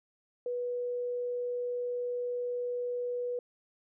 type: tone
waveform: sine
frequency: 489.1 Hz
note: B4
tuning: 17 cents flat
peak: -31 dBFS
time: 0.46-3.39 s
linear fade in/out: 2 ms
effects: none